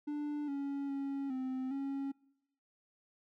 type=tone with pitch steps; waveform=triangle; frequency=294.7 / 279.7 / 276.3 / 259.7 / 274.9 Hz; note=D4 / C#4 / C#4 / C4 / C#4; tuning=+6 / +16 / -6 / -13 / -14 cents; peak=-33 dBFS; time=0.07-2.12 s; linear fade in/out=10 ms; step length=410 ms; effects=noise-tail reverb RT60 0.9 s tail -25 dB re dry